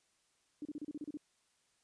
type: tone bursts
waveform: sine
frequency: 297.9 Hz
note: D4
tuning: 25 cents sharp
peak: -39 dBFS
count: 9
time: 0.62-1.172 s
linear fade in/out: 2 ms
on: 32 ms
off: 33 ms
effects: white hiss -75 dBFS RMS until 1.83 s + resampled to 22050 Hz